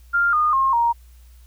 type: tone with pitch steps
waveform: sine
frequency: 1396.9 / 1223.1 / 1071 / 937.7 Hz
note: F6 / D#6 / C6 / A#5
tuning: 0 / -30 / +40 / +10 cents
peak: -15 dBFS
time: 0.13-0.93 s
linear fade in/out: 20 ms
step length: 200 ms
effects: added 60 Hz sine -44 dBFS peak until 1.46 s + white hiss -59 dBFS RMS until 1.46 s